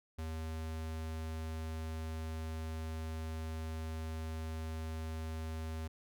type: tone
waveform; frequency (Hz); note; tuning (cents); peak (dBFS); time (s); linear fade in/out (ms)
square; 80; D#2; +49; -39; 0.18-5.88; 10
effects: none